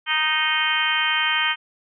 harmonic tone, 310.7 Hz, D#4, 2 cents flat, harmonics 3 / 4 / 5 / 6 / 7 / 8 / 9 / 10, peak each -29 / -28 / -26 / -26 / -27 / -27 / -32 / -24 dBFS, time 0.06-1.56 s, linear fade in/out 50 ms, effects none

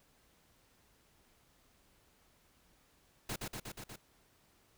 pink noise with echo, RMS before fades -39 dBFS, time 3.29-3.36 s, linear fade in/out 5 ms, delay 120 ms, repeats 5, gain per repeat -2 dB, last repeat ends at 3.96 s, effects pink hiss -69 dBFS RMS until 4.77 s

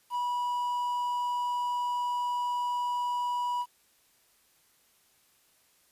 triangle tone with quantisation, 976 Hz, B5, 21 cents flat, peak -26 dBFS, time 0.1-3.66 s, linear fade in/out 50 ms, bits 9, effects white hiss -66 dBFS RMS until 5.91 s + resampled to 32000 Hz

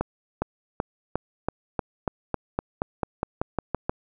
accelerating click train, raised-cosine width 1 ms, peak -10 dBFS, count 16, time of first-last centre 0.01-3.895 s, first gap 410 ms, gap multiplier 0.93, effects none

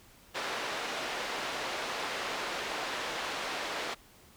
pink band-pass noise, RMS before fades -36 dBFS, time 0.34-3.95 s, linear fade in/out 20 ms, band 490 to 4200 Hz, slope 12 dB/octave, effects pink hiss -58 dBFS RMS until 4.36 s

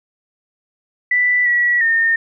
sine tone with pitch steps, 1978 / 1934 / 1826 Hz, B6 / B6 / A#6, +2 / -37 / -36 cents, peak -12 dBFS, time 1.11-2.16 s, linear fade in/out 5 ms, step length 350 ms, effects none

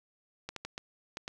clicks, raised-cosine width 0.2 ms, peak -21 dBFS, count 6, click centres 0.49 / 0.563 / 0.65 / 0.779 / 1.171 / 1.279 s, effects none

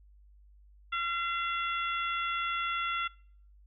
harmonic tone, 683 Hz, F5, 39 cents flat, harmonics 2 / 3 / 4 / 5, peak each -31 / -37 / -38 / -40 dBFS, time 0.92-3.08 s, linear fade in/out 10 ms, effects noise-tail reverb RT60 0.6 s tail -26 dB re dry + added 50 Hz sine -55 dBFS peak until 3.66 s

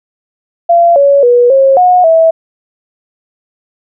sine tone with pitch steps, 685 / 562 / 485.1 / 540 / 725 / 652 Hz, F5 / C#5 / B4 / C#5 / F#5 / E5, -34 / +24 / -31 / -45 / -35 / -19 cents, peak -3 dBFS, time 0.69-2.31 s, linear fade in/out 10 ms, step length 270 ms, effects none

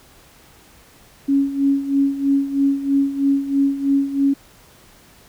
sine tone with tremolo, 277.2 Hz, C#4, in tune, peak -12 dBFS, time 1.28-4.34 s, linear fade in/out 10 ms, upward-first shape sine, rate 3.1 Hz, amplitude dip 75%, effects pink hiss -49 dBFS RMS until 5.28 s

